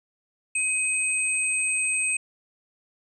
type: tone pair together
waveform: sine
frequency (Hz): 2529 / 8283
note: D#7 / C9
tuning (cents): +28 / -19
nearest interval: octave + major sixth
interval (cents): 2053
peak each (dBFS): -25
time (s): 0.55-2.17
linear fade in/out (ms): 5
effects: none